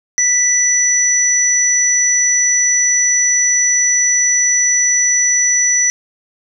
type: tone pair together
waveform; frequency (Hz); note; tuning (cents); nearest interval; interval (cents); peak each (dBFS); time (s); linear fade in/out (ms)
sine; 1975.5 / 5920; B6 / F#8; 0 / 0; octave + perfect fifth; 1900; -18 / -11; 0.18-5.9; 0
effects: none